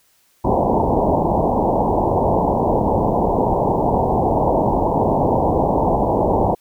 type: low-pass noise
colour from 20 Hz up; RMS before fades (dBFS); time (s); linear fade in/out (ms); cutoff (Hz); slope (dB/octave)
white; -17; 0.44-6.55; 10; 960; 96
effects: white hiss -59 dBFS RMS until 6.6 s